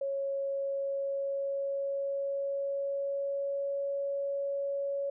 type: tone with pitch glide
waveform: sine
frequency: 551 to 558.7 Hz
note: C#5 to C#5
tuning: -11 to +13 cents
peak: -30 dBFS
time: 0.01-5.1 s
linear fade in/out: 5 ms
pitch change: +24 cents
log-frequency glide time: 0.39-3.79 s
effects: none